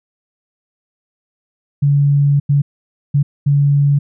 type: tone bursts at uneven times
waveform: sine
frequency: 142.5 Hz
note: C#3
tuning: 48 cents sharp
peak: -9 dBFS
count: 4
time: 1.82-2.4 / 2.49-2.62 / 3.14-3.23 / 3.46-3.99 s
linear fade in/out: 10 ms
effects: none